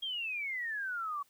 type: exponential sweep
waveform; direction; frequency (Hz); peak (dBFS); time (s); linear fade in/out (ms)
sine; down; 3276 to 1117; -34; 0.02-1.23; 10
effects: white hiss -69 dBFS RMS until 1.29 s